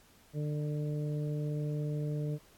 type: harmonic tone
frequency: 149.1 Hz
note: D3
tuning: 27 cents sharp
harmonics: 1 / 2 / 3 / 4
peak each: -32 / -42 / -42 / -47 dBFS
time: 0.33-2.39 s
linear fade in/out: 50 ms
effects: pink hiss -62 dBFS RMS until 2.57 s + AAC 64 kbps